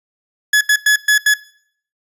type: tone bursts at uneven times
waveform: 40% pulse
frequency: 1700 Hz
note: G#6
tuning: 40 cents sharp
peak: -8 dBFS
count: 5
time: 0.53-0.61 / 0.69-0.76 / 0.86-0.96 / 1.08-1.18 / 1.26-1.34 s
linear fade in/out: 5 ms
effects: noise-tail reverb RT60 0.6 s tail -20 dB re dry + resampled to 32000 Hz